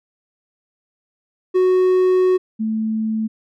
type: tone pair in turn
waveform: triangle / sine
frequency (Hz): 369.3 / 219.6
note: F#4 / A3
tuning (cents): -3 / -3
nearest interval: major sixth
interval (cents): 900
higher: first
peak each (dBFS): -10 / -18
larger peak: first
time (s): 1.54-2.38 / 2.59-3.28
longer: first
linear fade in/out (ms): 20
effects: none